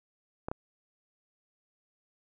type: clicks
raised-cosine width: 1 ms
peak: -20 / -19 dBFS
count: 2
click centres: 0.485 / 0.515 s
effects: none